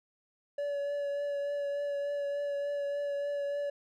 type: tone with vibrato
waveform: triangle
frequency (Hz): 571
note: D5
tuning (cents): -49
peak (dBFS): -29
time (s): 0.58-3.7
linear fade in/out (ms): 5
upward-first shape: triangle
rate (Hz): 3.4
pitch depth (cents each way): 19
effects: none